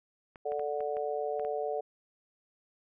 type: clicks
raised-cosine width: 0.5 ms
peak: -33 dBFS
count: 7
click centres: 0.358 / 0.52 / 0.595 / 0.806 / 0.969 / 1.396 / 1.449 s
type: harmonic tone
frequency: 146.83 Hz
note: D3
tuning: in tune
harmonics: 3 / 4 / 5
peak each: -34 / -35 / -36 dBFS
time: 0.45-1.81 s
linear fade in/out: 10 ms
effects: none